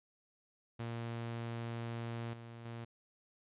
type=tone with level steps; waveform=sawtooth; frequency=116.54 Hz; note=A#2; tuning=in tune; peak=-35 / -44 / -39 dBFS; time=0.79-2.85 s; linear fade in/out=10 ms; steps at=2.33 / 2.65 s; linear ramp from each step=5 ms; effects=resampled to 8000 Hz